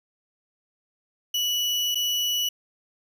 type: tone with dropouts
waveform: 35% pulse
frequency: 2947 Hz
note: F#7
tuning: 8 cents flat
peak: -21 dBFS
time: 1.34-2.49 s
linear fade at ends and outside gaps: 5 ms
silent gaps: 1.947-1.954 s
effects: none